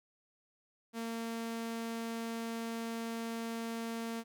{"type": "tone", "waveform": "sawtooth", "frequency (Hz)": 228.9, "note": "A#3", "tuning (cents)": -31, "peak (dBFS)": -33, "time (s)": [0.93, 4.24], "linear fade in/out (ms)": 50, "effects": []}